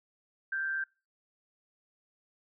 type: tone with amplitude modulation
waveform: sine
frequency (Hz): 1568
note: G6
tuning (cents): 0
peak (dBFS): -28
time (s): 0.52-0.84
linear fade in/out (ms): 5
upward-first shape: sine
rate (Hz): 152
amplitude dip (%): 45
effects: noise-tail reverb RT60 0.3 s tail -23 dB re dry